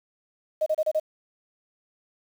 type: tone bursts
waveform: sine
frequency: 622.3 Hz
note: D#5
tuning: in tune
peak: -20 dBFS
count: 5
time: 0.61-0.999 s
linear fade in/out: 10 ms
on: 53 ms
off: 31 ms
effects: 8-bit